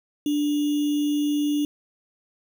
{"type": "tone with sample-and-hold", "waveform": "sine", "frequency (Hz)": 293.7, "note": "D4", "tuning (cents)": 0, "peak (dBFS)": -20, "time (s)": [0.26, 1.65], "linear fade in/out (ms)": 2, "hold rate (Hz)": 3150, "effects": []}